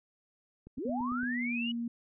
click train, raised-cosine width 3 ms, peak -36 dBFS, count 6, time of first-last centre 0.67-1.232 s, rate 8.89 Hz
sine linear sweep, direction up, 216.3 to 2960 Hz, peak -34 dBFS, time 0.77-1.72 s, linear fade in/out 10 ms
sine tone with pitch glide, 246.9 to 234.9 Hz, B3 to A#3, 0 to +13 cents, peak -32 dBFS, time 0.85-1.88 s, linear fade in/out 5 ms, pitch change -87 cents, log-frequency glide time 1.25-1.65 s
effects none

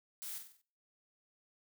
blue noise with echo, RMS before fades -44 dBFS, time 0.22-0.38 s, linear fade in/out 0 ms, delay 47 ms, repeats 5, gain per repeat -6 dB, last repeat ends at 0.615 s, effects noise-tail reverb RT60 0.5 s tail -24 dB re dry

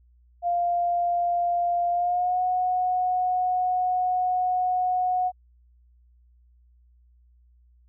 sine tone with pitch glide, 698.5 to 731.5 Hz, F5 to F#5, 0 to -20 cents, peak -21 dBFS, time 0.42-5.32 s, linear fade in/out 50 ms, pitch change +80 cents, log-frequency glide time 1.91-2.41 s, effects added 60 Hz sine -55 dBFS peak until 7.88 s

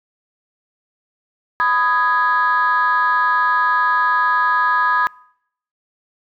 sine chord, G# minor, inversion first, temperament just, 996.7 / 1245.9 / 1661.2 Hz, B5 / D#6 / G#6, +16 / +2 / 0 cents, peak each -17 dBFS, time 1.6-5.07 s, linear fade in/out 0 ms, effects noise-tail reverb RT60 0.7 s tail -25 dB re dry + tanh soft clip ceiling -7 dBFS

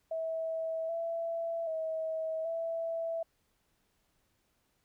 sine tone with pitch steps, 649 / 667 / 641 / 661 Hz, E5 / E5 / E5 / E5, -27 / +20 / -49 / +5 cents, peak -32 dBFS, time 0.11-3.23 s, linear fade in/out 5 ms, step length 780 ms, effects pink hiss -75 dBFS RMS until 4.84 s

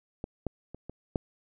clicks, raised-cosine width 2 ms, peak -21 / -17 / -28 / -26 / -14 dBFS, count 5, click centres 0.241 / 0.467 / 0.746 / 0.896 / 1.158 s, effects none

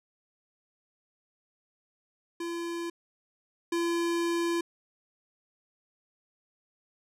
square tone pair in turn, 340 / 340 Hz, F4 / F4, -46 / -46 cents, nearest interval unison, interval 0 cents, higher neither, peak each -33 / -27 dBFS, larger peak second, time 2.4-2.9 / 3.72-4.61 s, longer second, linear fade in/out 5 ms, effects low-pass 11000 Hz 12 dB/octave

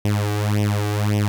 sawtooth tone with flanger, 104 Hz, G#2, 3 cents sharp, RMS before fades -20 dBFS, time 0.05-1.28 s, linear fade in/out 0 ms, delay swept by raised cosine 0.34 to 2.64 ms, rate 1.8 Hz, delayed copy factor +0.9, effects none

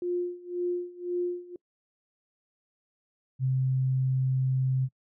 sine tone with tremolo, 354 Hz, F4, 23 cents sharp, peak -25 dBFS, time 0.02-1.56 s, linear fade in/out 2 ms, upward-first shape sine, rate 1.9 Hz, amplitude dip 90%
sine tone, 130.81 Hz, C3, in tune, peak -23 dBFS, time 3.39-4.89 s, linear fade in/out 50 ms
effects noise-tail reverb RT60 0.1 s tail -25 dB re dry

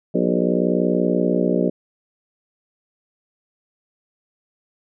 harmonic tone with a mistuned harmonic, 60.5 Hz, B1, 35 cents flat, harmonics 3 / 4 / 5 / 6 / 7 / 8 / 9 / 10, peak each -22 / -23 / -24 / -25 / -25 / -26 / -27 / -27 dBFS, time 0.14-1.7 s, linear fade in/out 10 ms, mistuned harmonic 7, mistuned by -62 cents, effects none

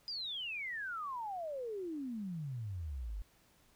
sine exponential sweep, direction down, 4978 to 46.06 Hz, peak -38 dBFS, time 0.08-3.22 s, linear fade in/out 0 ms, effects pink hiss -68 dBFS RMS until 3.75 s

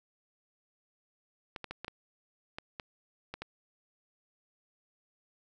clicks, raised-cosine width 0.3 ms, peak -23 dBFS, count 9, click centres 1.562 / 1.643 / 1.71 / 1.846 / 1.881 / 2.585 / 2.798 / 3.34 / 3.42 s, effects none

